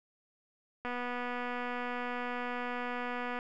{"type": "click train", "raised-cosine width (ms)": 0.5, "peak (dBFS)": -23, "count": 623, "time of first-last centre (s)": [0.85, 3.389], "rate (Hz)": 245, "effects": []}